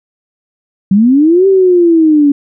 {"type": "linear two-way sweep", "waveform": "sine", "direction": "up then down", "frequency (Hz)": [185, 392, 280.6], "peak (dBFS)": -4, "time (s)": [0.91, 2.32], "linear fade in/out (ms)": 5, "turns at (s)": 1.47, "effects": []}